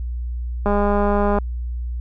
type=click train; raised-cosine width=1 ms; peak=-7 dBFS; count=149; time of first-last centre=0.66-1.385 s; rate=204 Hz; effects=added 60 Hz sine -23 dBFS peak until 2 s